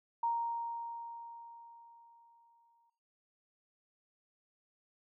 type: tone with exponential decay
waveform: sine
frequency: 932.3 Hz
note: A#5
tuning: in tune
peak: -29 dBFS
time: 0.23-2.9 s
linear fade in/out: 5 ms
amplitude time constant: 580 ms
effects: noise-tail reverb RT60 0.8 s tail -19 dB re dry